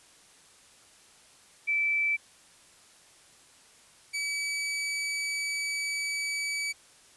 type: tone pair in turn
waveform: sine / sawtooth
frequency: 2321 / 2289 Hz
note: D7 / D7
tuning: -21 / -45 cents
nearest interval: unison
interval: 24 cents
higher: first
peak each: -24 / -26 dBFS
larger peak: first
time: 1.67-2.17 / 4.13-6.73 s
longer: second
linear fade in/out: 20 ms
effects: white hiss -57 dBFS RMS until 7.16 s + resampled to 24000 Hz